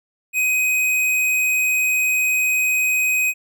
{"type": "tone", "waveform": "square", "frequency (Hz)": 2512, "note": "D#7", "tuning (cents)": 16, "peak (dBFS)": -17, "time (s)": [0.33, 3.34], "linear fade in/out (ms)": 50, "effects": []}